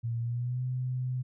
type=tone with pitch glide; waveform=sine; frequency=116.54 to 127.09 Hz; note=A#2 to C3; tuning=0 to -50 cents; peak=-29 dBFS; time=0.03-1.23 s; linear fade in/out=20 ms; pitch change=+150 cents; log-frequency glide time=0.2-0.63 s; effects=none